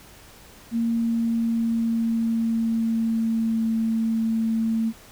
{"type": "tone with pitch glide", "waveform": "sine", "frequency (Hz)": [230.8, 224.7], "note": ["A#3", "A3"], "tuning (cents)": [-17, 37], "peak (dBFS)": -20, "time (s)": [0.71, 4.93], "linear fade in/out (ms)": 50, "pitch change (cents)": -46, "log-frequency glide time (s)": [0.89, 3.8], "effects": ["pink hiss -48 dBFS RMS until 5.11 s"]}